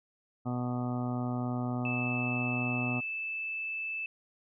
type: harmonic tone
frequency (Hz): 123.47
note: B2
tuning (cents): 0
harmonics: 1 / 2 / 3 / 4 / 5 / 6 / 7 / 8 / 9 / 10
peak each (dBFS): -34 / -33 / -46 / -49 / -44 / -42 / -48 / -54 / -50 / -46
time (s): 0.45-3.01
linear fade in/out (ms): 20
type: tone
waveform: sine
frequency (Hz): 2631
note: E7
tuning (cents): -4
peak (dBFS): -33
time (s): 1.85-4.06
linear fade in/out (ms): 2
effects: none